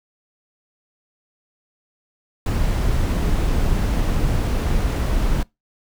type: noise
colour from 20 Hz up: brown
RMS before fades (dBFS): -19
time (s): 2.46-5.43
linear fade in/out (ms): 2
effects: noise-tail reverb RT60 0.2 s tail -24 dB re dry